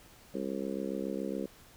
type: harmonic tone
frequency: 67.2 Hz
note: C2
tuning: 47 cents sharp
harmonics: 3 / 4 / 5 / 6 / 7 / 8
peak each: -38 / -39 / -40 / -41 / -41 / -42 dBFS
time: 0.34-1.46 s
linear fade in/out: 5 ms
effects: pink hiss -57 dBFS RMS until 1.76 s